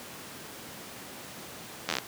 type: slowing click train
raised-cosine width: 0.2 ms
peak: -10 dBFS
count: 8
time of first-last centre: 1.89-1.985 s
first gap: 11 ms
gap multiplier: 1.07
effects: pink hiss -43 dBFS RMS until 2.07 s + high-pass 150 Hz 12 dB/octave